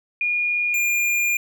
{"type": "tone pair in turn", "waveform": ["sine", "square"], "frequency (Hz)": [2434, 2410], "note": ["D#7", "D7"], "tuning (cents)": [-39, 44], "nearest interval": "unison", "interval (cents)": 17, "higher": "first", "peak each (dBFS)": -19, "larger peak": "neither", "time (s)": [[0.21, 0.74], [0.74, 1.37]], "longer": "second", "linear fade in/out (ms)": 2, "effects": []}